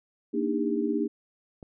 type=chord; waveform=sine; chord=Eb major seventh; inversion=second; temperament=equal with one note detuned; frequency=233.1 / 293.7 / 311.1 / 402.1 Hz; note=Bb3 / D4 / Eb4 / G4; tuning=0 / 0 / 0 / +44 cents; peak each=-30 dBFS; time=0.33-1.08 s; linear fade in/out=20 ms
type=click; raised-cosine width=2 ms; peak=-30 dBFS; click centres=1.628 s
effects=none

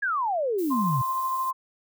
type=exponential sweep; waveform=sine; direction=down; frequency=1709 to 120 Hz; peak=-23 dBFS; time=0.02-1.02 s; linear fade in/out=10 ms
type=noise; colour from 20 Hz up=violet; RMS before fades=-41 dBFS; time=0.58-1.51 s; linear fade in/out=10 ms
type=tone with tremolo; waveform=sine; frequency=1046.5 Hz; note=C6; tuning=in tune; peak=-23 dBFS; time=0.7-1.53 s; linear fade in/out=20 ms; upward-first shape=triangle; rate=13 Hz; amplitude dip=30%
effects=none

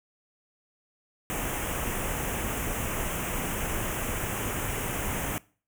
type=band-stop noise; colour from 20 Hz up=pink; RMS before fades=-31 dBFS; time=1.3-5.38 s; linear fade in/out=0 ms; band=3100 to 6200 Hz; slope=48 dB/octave; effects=noise-tail reverb RT60 0.4 s tail -22 dB re dry

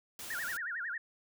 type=noise; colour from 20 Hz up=white; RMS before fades=-44 dBFS; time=0.19-0.57 s; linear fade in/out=2 ms
type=tone with vibrato; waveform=sine; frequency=1622 Hz; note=G#6; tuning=41 cents flat; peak=-35 dBFS; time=0.3-0.98 s; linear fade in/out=5 ms; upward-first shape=sine; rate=11 Hz; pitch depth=270 cents each way
effects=none

